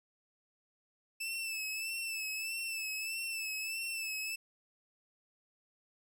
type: tone with vibrato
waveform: sawtooth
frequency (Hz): 2637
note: E7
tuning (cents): 0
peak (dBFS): -33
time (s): 1.2-4.36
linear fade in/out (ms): 10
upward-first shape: sine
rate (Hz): 1.6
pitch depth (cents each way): 49
effects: none